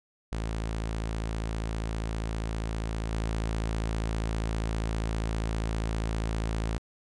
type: tone with level steps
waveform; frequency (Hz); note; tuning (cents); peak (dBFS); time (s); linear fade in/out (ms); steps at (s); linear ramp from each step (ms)
sawtooth; 55; A1; 0; -26 / -24; 0.32-6.78; 0; 3.12; 5
effects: resampled to 22050 Hz